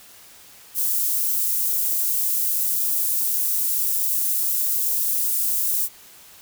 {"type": "high-pass noise", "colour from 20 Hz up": "white", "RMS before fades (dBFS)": -22, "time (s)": [0.74, 5.89], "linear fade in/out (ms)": 50, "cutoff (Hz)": 11000, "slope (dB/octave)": 12, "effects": ["white hiss -47 dBFS RMS until 6.41 s"]}